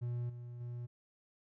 triangle tone with level steps, 120.7 Hz, B2, 39 cents flat, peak -33 / -42 / -38 dBFS, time 0.01-0.87 s, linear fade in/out 20 ms, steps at 0.29 / 0.6 s, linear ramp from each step 10 ms, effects none

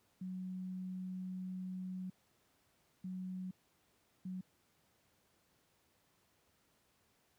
sine tone bursts at uneven times, 185 Hz, F#3, in tune, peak -40 dBFS, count 3, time 0.21-2.1 / 3.04-3.51 / 4.25-4.41 s, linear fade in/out 5 ms, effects pink hiss -74 dBFS RMS until 7.38 s + high-pass 80 Hz 12 dB/octave

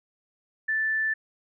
sine tone, 1760 Hz, A6, in tune, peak -23 dBFS, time 0.68-1.14 s, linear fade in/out 10 ms, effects none

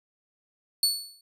sawtooth tone with exponential decay, 4435 Hz, C#8, in tune, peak -15 dBFS, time 0.83-1.21 s, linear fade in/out 2 ms, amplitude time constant 82 ms, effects resampled to 32000 Hz

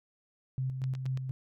sine tone with tremolo, 130.81 Hz, C3, in tune, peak -29 dBFS, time 0.58-1.31 s, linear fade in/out 0 ms, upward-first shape square, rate 4.2 Hz, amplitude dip 45%
click train, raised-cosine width 0.2 ms, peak -30 dBFS, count 4, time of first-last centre 0.84-1.174 s, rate 8.99 Hz
effects none

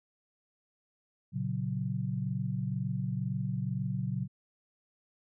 sine chord, F# major, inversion first, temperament equal, 116.54 / 138.59 / 185 Hz, A#2 / C#3 / F#3, 0 / 0 / 0 cents, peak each -35 / -34 / -35 dBFS, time 1.32-4.28 s, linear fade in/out 50 ms, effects none

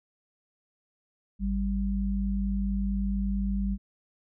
sine tone pair together, 52.07 / 196.7 Hz, G#1 / G3, +5 / +6 cents, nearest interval octave + major seventh, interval 2301 cents, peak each -28 dBFS, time 1.39-3.78 s, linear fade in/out 50 ms, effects none

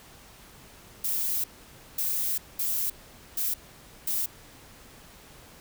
violet noise bursts at uneven times, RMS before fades -28 dBFS, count 5, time 1.04-1.44 / 1.98-2.38 / 2.59-2.9 / 3.37-3.54 / 4.07-4.26 s, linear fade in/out 5 ms, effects pink hiss -51 dBFS RMS until 5.6 s

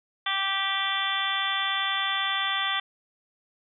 harmonic tone with a mistuned harmonic, 390.6 Hz, G4, 6 cents flat, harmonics 2 / 3 / 4 / 5 / 6 / 7 / 8 / 9, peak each -35 / -31 / -34 / -31 / -37 / -39 / -33 / -30 dBFS, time 0.26-2.8 s, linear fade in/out 5 ms, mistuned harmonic 9, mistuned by -20 cents, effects none

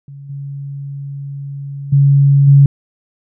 sine tone with level steps, 140 Hz, C#3, 18 cents sharp, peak -30 / -23 / -6 / -3 dBFS, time 0.08-2.66 s, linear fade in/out 2 ms, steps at 0.29 / 1.92 / 2.47 s, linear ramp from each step 10 ms, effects none

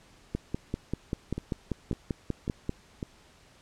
two click trains, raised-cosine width 3 ms, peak -20 / -16 dBFS, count 4 / 13, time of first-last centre 1.38-3.028 / 0.35-2.694 s, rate 1.82 / 5.12 Hz, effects pink hiss -58 dBFS RMS until 3.61 s + low-pass 8000 Hz 12 dB/octave

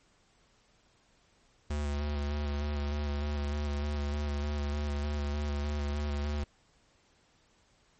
square tone with vibrato, 73 Hz, D2, 10 cents flat, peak -31 dBFS, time 1.7-6.44 s, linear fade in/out 5 ms, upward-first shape square, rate 3.3 Hz, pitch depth 19 cents each way, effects pink hiss -67 dBFS RMS until 7.99 s + MP3 32 kbps

